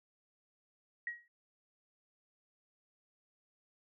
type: tone with exponential decay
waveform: sine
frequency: 1900 Hz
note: A#6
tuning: 33 cents sharp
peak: -33 dBFS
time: 1.07-1.28 s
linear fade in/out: 2 ms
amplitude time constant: 44 ms
effects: none